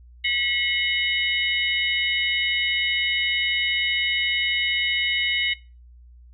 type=tone cluster; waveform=sine; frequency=1946 / 2161 / 2964 / 3750 Hz; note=B6 / C#7 / F#7 / A#7; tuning=-26 / -45 / +2 / +10 cents; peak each=-30 / -23 / -25 / -29 dBFS; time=0.24-5.54 s; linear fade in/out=10 ms; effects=noise-tail reverb RT60 0.3 s tail -20 dB re dry + added 60 Hz sine -45 dBFS peak until 6.33 s